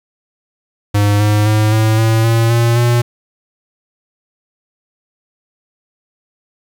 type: tone with pitch steps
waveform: square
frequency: 102.7 / 104.98 / 107.31 / 109.69 / 112.12 / 114.61 / 117.16 / 119.76 Hz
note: G#2 / G#2 / A2 / A2 / A2 / A#2 / A#2 / A#2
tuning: -19 / +19 / -43 / -5 / +33 / -29 / +9 / +47 cents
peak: -10 dBFS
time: 0.94-3.02 s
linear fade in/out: 10 ms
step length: 260 ms
effects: 8-bit